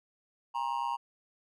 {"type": "tone with amplitude modulation", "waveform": "triangle", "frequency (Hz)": 941, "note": "A#5", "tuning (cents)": 16, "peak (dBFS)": -24, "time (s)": [0.54, 0.97], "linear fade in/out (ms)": 20, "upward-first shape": "sine", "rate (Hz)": 129, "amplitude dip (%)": 100, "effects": []}